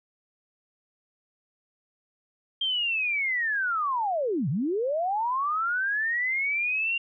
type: linear two-way sweep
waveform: sine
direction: down then up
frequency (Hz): 3200 to 119 to 2788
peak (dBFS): -24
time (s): 2.61-6.98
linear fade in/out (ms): 5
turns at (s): 4.49
effects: none